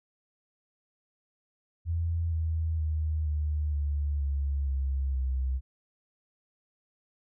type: tone with pitch steps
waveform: sine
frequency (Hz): 83.6 / 80.66 / 77.82 / 75.08 / 72.44 / 69.89 / 67.44 / 65.06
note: E2 / E2 / D#2 / D2 / D2 / C#2 / C#2 / C2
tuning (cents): +25 / -37 / +1 / +39 / -23 / +15 / -47 / -9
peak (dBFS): -26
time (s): 1.85-5.61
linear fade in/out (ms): 50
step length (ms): 470
effects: none